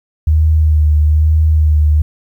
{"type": "tone with vibrato", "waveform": "sine", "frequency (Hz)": 77, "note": "D#2", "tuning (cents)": -17, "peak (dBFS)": -7, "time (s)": [0.27, 2.02], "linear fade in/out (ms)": 5, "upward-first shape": "sine", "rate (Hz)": 1.1, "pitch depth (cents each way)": 32, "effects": ["8-bit"]}